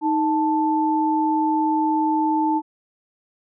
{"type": "tone pair together", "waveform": "sine", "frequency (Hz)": [312.3, 880], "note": ["D#4", "A5"], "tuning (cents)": [7, 0], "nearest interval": "octave + tritone", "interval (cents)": 1793, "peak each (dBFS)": -20, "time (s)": [0.01, 2.62], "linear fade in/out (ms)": 50, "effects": []}